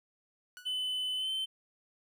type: tone with exponential decay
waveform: sawtooth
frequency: 1475 Hz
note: F#6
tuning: 6 cents flat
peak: -40 dBFS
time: 0.57-0.79 s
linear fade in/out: 0 ms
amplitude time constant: 47 ms
type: tone with pitch glide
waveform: triangle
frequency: 3019 to 3084 Hz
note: F#7 to G7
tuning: +34 to -29 cents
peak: -30 dBFS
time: 0.65-1.46 s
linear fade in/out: 20 ms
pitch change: +37 cents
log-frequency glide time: 1.16-1.3 s
effects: none